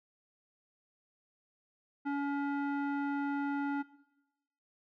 square tone with low-pass filter, 283 Hz, C#4, 36 cents sharp, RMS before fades -34 dBFS, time 2.05-3.83 s, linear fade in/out 20 ms, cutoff 1400 Hz, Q 1.5, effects noise-tail reverb RT60 0.9 s tail -18 dB re dry

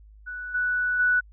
sine tone with level steps, 1480 Hz, F#6, in tune, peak -32 / -22 / -18 dBFS, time 0.26-1.21 s, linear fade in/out 20 ms, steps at 0.54 / 0.99 s, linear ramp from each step 10 ms, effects added 52 Hz sine -47 dBFS peak until 1.32 s

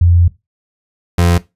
sine / 30% pulse tone pair in turn, 86.6 / 86.6 Hz, F2 / F2, -14 / -14 cents, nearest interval unison, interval 0 cents, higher neither, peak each -6 dBFS, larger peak neither, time 0.01-0.28 / 1.18-1.38 s, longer first, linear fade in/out 5 ms, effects noise-tail reverb RT60 0.2 s tail -17 dB re dry + resampled to 32000 Hz

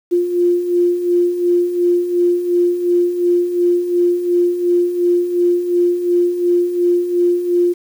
sine beating tone pair, 349.2 / 352 Hz, F4 / F4, 0 / +14 cents, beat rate 2.8 Hz, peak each -20 / -13 dBFS, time 0.11-7.74 s, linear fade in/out 20 ms, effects 7-bit

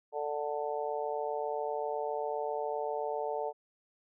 harmonic tone, 147.6 Hz, D3, 9 cents sharp, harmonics 3 / 4 / 5 / 6, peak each -36 / -37 / -38 / -39 dBFS, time 0.12-3.53 s, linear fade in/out 50 ms, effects none

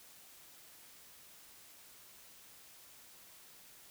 silence, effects white hiss -58 dBFS RMS until 3.9 s

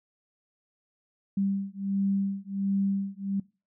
sine beating tone pair, 196 / 197.4 Hz, G3 / G3, 0 / +12 cents, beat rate 1.4 Hz, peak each -29 dBFS, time 1.37-3.4 s, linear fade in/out 5 ms, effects noise-tail reverb RT60 0.3 s tail -22 dB re dry

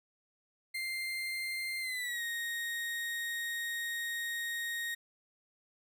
35% pulse tone with pitch glide, 2096 to 1867.3 Hz, C7 to A#6, +2 to +2 cents, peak -33 dBFS, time 0.74-4.95 s, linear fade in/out 10 ms, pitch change -200 cents, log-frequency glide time 1.8-2.23 s, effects none

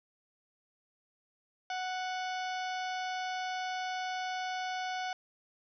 harmonic tone with a mistuned harmonic, 740 Hz, F#5, in tune, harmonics 1 / 2 / 3 / 4 / 5 / 6 / 7 / 8, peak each -35 / -41 / -45 / -47 / -49 / -51 / -52 / -53 dBFS, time 1.7-5.13 s, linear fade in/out 2 ms, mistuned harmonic 5, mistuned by -82 cents, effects none

